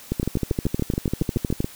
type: two click trains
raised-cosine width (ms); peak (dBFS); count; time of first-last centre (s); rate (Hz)
3; -10 / -9; 11 / 20; 0.23-1.644 / 0.12-1.604; 7.07 / 12.8
effects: white hiss -44 dBFS RMS until 1.75 s